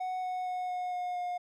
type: tone with pitch steps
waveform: triangle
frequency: 740 / 734.9 / 729.8 / 724.8 / 719.8 / 714.8 Hz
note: F#5 / F#5 / F#5 / F#5 / F#5 / F5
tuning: 0 / -12 / -24 / -36 / -48 / +40 cents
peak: -30 dBFS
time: 0-1.38 s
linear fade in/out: 10 ms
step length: 230 ms
effects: none